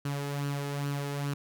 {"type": "tone with flanger", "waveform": "sawtooth", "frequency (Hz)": 142.2, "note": "C#3", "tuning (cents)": 45, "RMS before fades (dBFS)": -33, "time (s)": [0.05, 1.34], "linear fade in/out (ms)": 5, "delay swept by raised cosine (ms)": [0.68, 2.38], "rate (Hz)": 2.4, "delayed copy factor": 0.5, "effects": []}